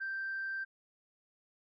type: tone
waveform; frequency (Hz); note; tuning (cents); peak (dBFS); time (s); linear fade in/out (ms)
sine; 1568; G6; 0; -34; 0-0.65; 20
effects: tanh soft clip ceiling -31 dBFS